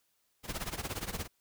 pink noise with tremolo, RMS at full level -35 dBFS, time 0.43-1.28 s, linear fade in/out 50 ms, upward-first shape sine, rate 17 Hz, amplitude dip 85%, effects white hiss -75 dBFS RMS until 1.4 s

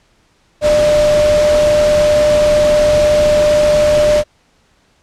sine tone in noise, 599 Hz, D5, 34 cents sharp, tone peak -8 dBFS, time 0.61-4.24 s, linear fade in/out 50 ms, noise pink, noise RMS -20 dBFS, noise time 0.61-4.24 s, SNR +9 dB, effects pink hiss -55 dBFS RMS until 5.02 s + low-pass 7000 Hz 12 dB/octave

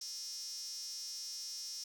square tone with high-pass filter, 192 Hz, G3, 36 cents flat, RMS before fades -44 dBFS, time 0.01-1.84 s, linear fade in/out 5 ms, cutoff 5500 Hz, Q 9.6, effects none

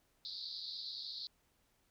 pink band-pass noise, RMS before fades -45 dBFS, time 0.25-1.27 s, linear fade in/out 0 ms, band 3800 to 4800 Hz, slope 96 dB/octave, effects pink hiss -75 dBFS RMS until 1.9 s

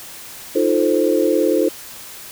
sine chord, F dominant seventh, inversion third, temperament equal, 311.1 / 349.2 / 440 / 523.3 Hz, Eb4 / F4 / A4 / C5, 0 / 0 / 0 / 0 cents, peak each -19 dBFS, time 0.55-1.69 s, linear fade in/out 10 ms, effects white hiss -36 dBFS RMS until 2.31 s

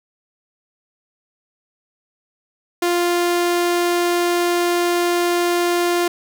sawtooth tone, 349.2 Hz, F4, in tune, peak -12 dBFS, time 2.82-6.08 s, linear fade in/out 5 ms, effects none

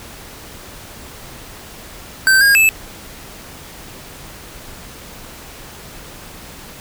square tone with pitch steps, 1551 / 1625 / 2618 Hz, G6 / G#6 / E7, -19 / -38 / -13 cents, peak -9 dBFS, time 2.27-2.69 s, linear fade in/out 0 ms, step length 140 ms, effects pink hiss -36 dBFS RMS until 6.8 s

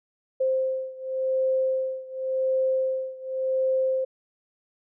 sine beating tone pair, 523.3 / 524.2 Hz, C5 / C5, 0 / +3 cents, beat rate 0.9 Hz, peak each -25 / -27 dBFS, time 0.4-4.05 s, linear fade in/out 10 ms, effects none

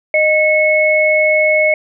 sine tone pair together, 617 / 2193 Hz, D#5 / C#7, -15 / -19 cents, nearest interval octave + minor seventh, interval 2196 cents, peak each -12 dBFS, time 0.14-1.74 s, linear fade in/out 2 ms, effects none

